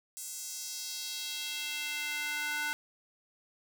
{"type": "tone with high-pass filter sweep", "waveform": "square", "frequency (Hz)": 297.1, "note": "D4", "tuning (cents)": 20, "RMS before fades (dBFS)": -37, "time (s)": [0.17, 2.73], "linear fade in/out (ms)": 0, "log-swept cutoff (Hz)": [7800, 1400], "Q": 1.9, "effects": []}